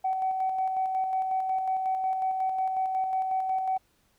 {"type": "tone with tremolo", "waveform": "sine", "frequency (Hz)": 757, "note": "F#5", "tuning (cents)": 39, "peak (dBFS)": -23, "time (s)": [0.04, 3.78], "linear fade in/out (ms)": 10, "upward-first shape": "square", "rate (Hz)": 5.5, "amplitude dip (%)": 35, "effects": ["tanh soft clip ceiling -19 dBFS", "pink hiss -68 dBFS RMS until 4.18 s"]}